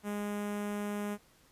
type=tone with notch filter; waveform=sawtooth; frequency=206.1 Hz; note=G#3; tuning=13 cents flat; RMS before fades=-36 dBFS; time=0.03-1.18 s; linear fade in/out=50 ms; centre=4400 Hz; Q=0.9; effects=pink hiss -64 dBFS RMS until 1.51 s + resampled to 32000 Hz